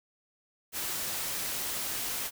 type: noise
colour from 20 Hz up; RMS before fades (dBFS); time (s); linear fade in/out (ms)
white; -34; 0.72-2.31; 50
effects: none